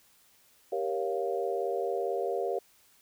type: chord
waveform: sine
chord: G half-diminished seventh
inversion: none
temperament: equal with one note detuned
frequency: 392 / 469.9 / 554.4 / 698.5 Hz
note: G4 / Bb4 / Db5 / F5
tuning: 0 / +14 / 0 / 0 cents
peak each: -33 / -33 / -35 / -35 dBFS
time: 0.72-2.59 s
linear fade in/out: 5 ms
effects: white hiss -63 dBFS RMS until 3.01 s